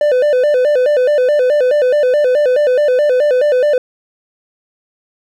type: tone with vibrato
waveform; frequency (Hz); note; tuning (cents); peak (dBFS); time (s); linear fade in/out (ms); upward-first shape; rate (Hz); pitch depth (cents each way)
triangle; 546; C#5; -26; -7; 0.01-3.78; 2; square; 4.7; 140
effects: none